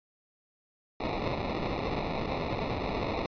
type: noise with sample-and-hold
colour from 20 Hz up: white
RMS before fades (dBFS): -32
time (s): 1-3.26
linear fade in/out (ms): 2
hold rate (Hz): 1575
effects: resampled to 11025 Hz